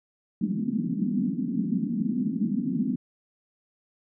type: band-pass noise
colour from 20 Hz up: pink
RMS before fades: -27 dBFS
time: 0.41-2.96 s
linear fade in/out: 5 ms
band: 180 to 270 Hz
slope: 48 dB/octave
effects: none